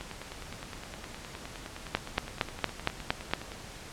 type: two click trains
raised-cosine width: 0.3 ms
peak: -24 / -9 dBFS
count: 35 / 7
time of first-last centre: 0.01-3.519 / 1.95-3.336 s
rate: 9.69 / 4.33 Hz
effects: pink hiss -45 dBFS RMS until 3.92 s + low-pass 9000 Hz 12 dB/octave